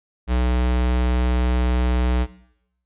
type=tone; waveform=square; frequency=61.74 Hz; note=B1; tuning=in tune; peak=-18 dBFS; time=0.27-2.27 s; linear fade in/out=50 ms; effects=noise-tail reverb RT60 0.8 s tail -17 dB re dry + resampled to 8000 Hz

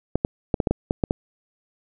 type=clicks; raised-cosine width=2 ms; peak=-6 dBFS; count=9; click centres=0.156 / 0.249 / 0.542 / 0.602 / 0.672 / 0.71 / 0.909 / 1.038 / 1.109 s; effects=none

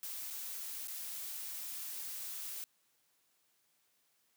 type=noise with dropouts; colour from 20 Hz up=blue; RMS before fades=-43 dBFS; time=0.03-2.64 s; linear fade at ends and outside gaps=0 ms; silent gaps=0.302-0.306 / 0.873-0.882 s; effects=white hiss -75 dBFS RMS until 4.36 s + high-pass 100 Hz 12 dB/octave

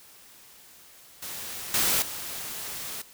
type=noise with level steps; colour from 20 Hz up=white; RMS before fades=-37 / -24 / -36 dBFS; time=1.22-3.02 s; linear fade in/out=5 ms; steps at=1.74 / 2.02 s; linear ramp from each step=2 ms; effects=white hiss -52 dBFS RMS until 3.13 s

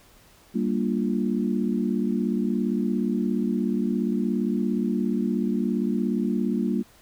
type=chord; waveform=sine; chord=G minor seventh; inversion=none; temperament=equal; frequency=196 / 233.1 / 293.7 / 349.2 Hz; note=G3 / Bb3 / D4 / F4; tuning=0 / 0 / 0 / 0 cents; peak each=-26 / -25 / -31 / -31 dBFS; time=0.54-6.83 s; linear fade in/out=20 ms; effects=pink hiss -55 dBFS RMS until 7.01 s

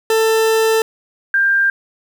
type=tone pair in turn; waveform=40% pulse / sine; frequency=444.4 / 1591.9 Hz; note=A4 / G6; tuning=+17 / +26 cents; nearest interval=octave + minor seventh; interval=2209 cents; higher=second; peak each=-11 dBFS; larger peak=neither; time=0.1-0.82 / 1.34-1.7 s; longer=first; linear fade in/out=2 ms; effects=8-bit

